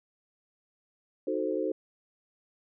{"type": "chord", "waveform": "sine", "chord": "D# diminished seventh", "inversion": "none", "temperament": "equal", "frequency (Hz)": [311.1, 370, 440, 523.3], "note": ["D#4", "F#4", "A4", "C5"], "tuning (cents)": [0, 0, 0, 0], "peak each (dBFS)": -33, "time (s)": [1.27, 1.72], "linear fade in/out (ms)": 5, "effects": []}